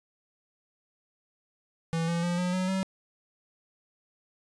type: tone with pitch steps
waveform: square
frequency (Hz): 164.81 / 169.64 / 174.61 / 179.73 / 184.99 / 190.41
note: E3 / E3 / F3 / F3 / F#3 / F#3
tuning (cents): 0 / +50 / 0 / +50 / 0 / +50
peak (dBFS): -27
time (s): 1.93-2.83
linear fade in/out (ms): 0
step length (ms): 150
effects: resampled to 22050 Hz